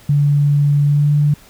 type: tone with pitch glide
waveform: sine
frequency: 144.4 to 147.01 Hz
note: D3 to D3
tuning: -29 to +2 cents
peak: -10 dBFS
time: 0.09-1.34 s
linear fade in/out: 5 ms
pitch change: +31 cents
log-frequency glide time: 0.85-1.12 s
effects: pink hiss -45 dBFS RMS until 1.49 s